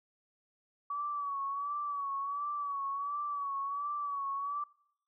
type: tone with vibrato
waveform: sine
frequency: 1137 Hz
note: C#6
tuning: 44 cents sharp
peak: -33 dBFS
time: 0.9-4.64 s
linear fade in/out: 5 ms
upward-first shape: sine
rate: 1.4 Hz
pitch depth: 54 cents each way
effects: noise-tail reverb RT60 0.7 s tail -22 dB re dry